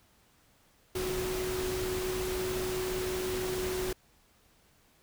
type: tone in noise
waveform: sine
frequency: 370 Hz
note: F#4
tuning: in tune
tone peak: -32 dBFS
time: 0.95-3.93 s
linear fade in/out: 5 ms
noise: pink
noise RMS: -37 dBFS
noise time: 0.95-3.93 s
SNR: +2 dB
effects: pink hiss -65 dBFS RMS until 5.02 s